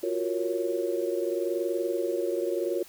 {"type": "chord", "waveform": "sine", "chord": "Gb major seventh", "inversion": "third", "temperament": "equal", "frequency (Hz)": [349.2, 370, 466.2, 554.4], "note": ["F4", "Gb4", "Bb4", "Db5"], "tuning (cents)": [0, 0, 0, 0], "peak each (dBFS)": [-30, -32, -32, -32], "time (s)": [0.03, 2.83], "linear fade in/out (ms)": 5, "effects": ["white hiss -51 dBFS RMS until 2.88 s"]}